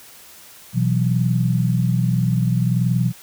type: chord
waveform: sine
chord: B suspended fourth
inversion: none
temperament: just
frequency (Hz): 123.47 / 164.63 / 185.21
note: B2 / E3 / F#3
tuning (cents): 0 / -2 / +2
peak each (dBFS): -18 / -21 / -22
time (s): 0.73-3.13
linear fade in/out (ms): 50
effects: white hiss -44 dBFS RMS until 3.22 s